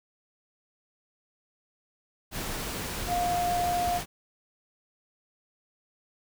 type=tone in noise; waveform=sine; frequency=706 Hz; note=F5; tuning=19 cents sharp; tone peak=-25 dBFS; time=3.07-4.01 s; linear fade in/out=50 ms; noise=pink; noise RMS=-34 dBFS; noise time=2.31-4.06 s; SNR=+6 dB; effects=none